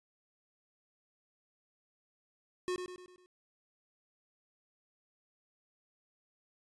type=tone with echo; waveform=square; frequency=363.2 Hz; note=F#4; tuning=32 cents flat; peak=-33 dBFS; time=2.68-2.76 s; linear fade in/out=0 ms; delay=100 ms; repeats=5; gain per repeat=-6 dB; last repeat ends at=3.26 s; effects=resampled to 22050 Hz